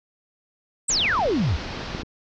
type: exponential sweep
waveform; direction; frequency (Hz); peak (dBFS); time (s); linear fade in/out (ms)
sine; down; 8500 to 65.41; -19; 0.88-1.57; 10
type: low-pass noise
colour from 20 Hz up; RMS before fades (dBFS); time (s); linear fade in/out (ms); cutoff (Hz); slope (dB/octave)
pink; -33; 0.89-2.03; 10; 5500; 48
type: clicks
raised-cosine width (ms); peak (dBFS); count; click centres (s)
3; -19 / -26 / -22 / -18 / -20 / -23; 6; 1.192 / 1.26 / 1.523 / 1.949 / 1.999 / 2.032
effects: none